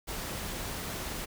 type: noise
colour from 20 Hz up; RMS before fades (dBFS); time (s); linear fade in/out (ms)
pink; -37; 0.07-1.26; 20
effects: none